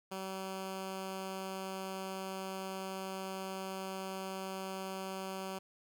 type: tone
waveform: 10% pulse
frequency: 190.7 Hz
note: G3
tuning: 47 cents flat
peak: -31 dBFS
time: 0.11-5.59 s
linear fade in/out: 10 ms
effects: none